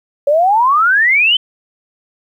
sine exponential sweep, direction up, 554.4 to 3122 Hz, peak -8 dBFS, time 0.27-1.37 s, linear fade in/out 5 ms, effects 8-bit

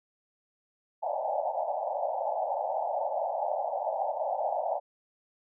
pink band-pass noise, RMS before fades -31 dBFS, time 1.02-4.8 s, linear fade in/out 20 ms, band 560 to 880 Hz, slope 96 dB/octave, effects none

